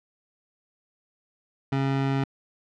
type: tone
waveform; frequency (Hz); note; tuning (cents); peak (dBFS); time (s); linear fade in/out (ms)
25% pulse; 136.3; C#3; -29; -19; 1.72-2.24; 5
effects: low-pass 3000 Hz 12 dB/octave